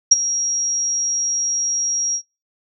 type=tone with ADSR envelope; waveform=sine; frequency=5650 Hz; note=F8; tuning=19 cents sharp; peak=-3 dBFS; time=0.11-2.22 s; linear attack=10 ms; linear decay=24 ms; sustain=-15 dB; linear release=75 ms; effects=noise-tail reverb RT60 0.3 s tail -25 dB re dry